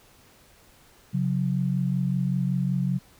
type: tone pair together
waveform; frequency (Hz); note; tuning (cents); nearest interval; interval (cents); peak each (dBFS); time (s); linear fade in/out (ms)
sine; 136.31 / 181.6; C#3 / F#3; -29 / -32; perfect fourth; 497; -25; 1.13-2.99; 20
effects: pink hiss -56 dBFS RMS until 3.19 s